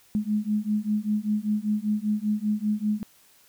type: beating tone pair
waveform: sine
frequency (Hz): 208.6 / 213.7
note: G#3 / G#3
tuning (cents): +8 / +50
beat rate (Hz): 5.1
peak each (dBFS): -26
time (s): 0.15-3.03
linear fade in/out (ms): 0
effects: white hiss -58 dBFS RMS until 3.48 s